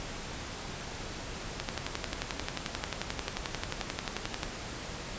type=click train; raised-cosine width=0.2 ms; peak=-14 dBFS; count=33; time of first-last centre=1.6-4.432 s; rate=11.3 Hz; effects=pink hiss -40 dBFS RMS until 5.18 s + resampled to 16000 Hz